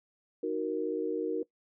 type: chord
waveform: sine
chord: D# minor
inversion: none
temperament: equal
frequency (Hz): 311.1 / 370 / 466.2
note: D#4 / F#4 / A#4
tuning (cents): 0 / 0 / 0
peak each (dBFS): -35 / -34 / -32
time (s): 0.43-1.43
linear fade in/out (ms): 5
effects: noise-tail reverb RT60 0.1 s tail -20 dB re dry